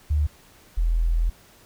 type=tone pair in turn; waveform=sine; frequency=74.5 / 41.45 Hz; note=D2 / E1; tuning=+25 / +10 cents; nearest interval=minor seventh; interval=1015 cents; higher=first; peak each=-18 dBFS; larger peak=neither; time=0.1-0.27 / 0.77-1.3 s; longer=second; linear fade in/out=10 ms; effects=pink hiss -53 dBFS RMS until 1.65 s